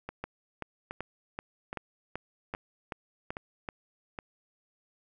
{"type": "two click trains", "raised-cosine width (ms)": 0.5, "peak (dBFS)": [-22, -20], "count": [6, 10], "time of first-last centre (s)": [[0.09, 4.188], [0.24, 3.688]], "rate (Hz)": [1.22, 2.61], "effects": []}